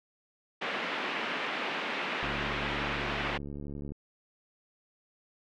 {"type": "band-pass noise", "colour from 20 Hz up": "white", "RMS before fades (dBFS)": -34, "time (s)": [0.61, 3.38], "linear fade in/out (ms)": 10, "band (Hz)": [200, 2800], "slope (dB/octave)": 24}
{"type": "click train", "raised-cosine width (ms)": 3, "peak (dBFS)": -28, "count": 122, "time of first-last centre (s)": [2.23, 3.92], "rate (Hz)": 71.6}
{"effects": []}